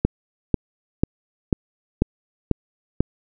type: click train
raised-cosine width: 3 ms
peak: -3 dBFS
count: 7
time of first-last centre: 0.05-3.006 s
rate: 2.03 Hz
effects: none